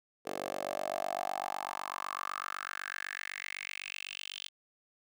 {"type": "tone with high-pass filter sweep", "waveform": "10% pulse", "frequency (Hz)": 47.95, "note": "G1", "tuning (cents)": -37, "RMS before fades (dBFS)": -39, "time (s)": [0.25, 4.49], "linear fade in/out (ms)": 20, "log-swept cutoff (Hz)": [460, 3300], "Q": 5.2, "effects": []}